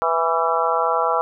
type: harmonic tone with a mistuned harmonic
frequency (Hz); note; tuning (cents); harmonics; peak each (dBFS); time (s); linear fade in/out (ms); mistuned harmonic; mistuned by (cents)
164.81; E3; 0; 3 / 4 / 5 / 6 / 7 / 8; -24 / -24 / -24 / -24 / -24 / -24; 0.02-1.21; 0; 8; +34
effects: none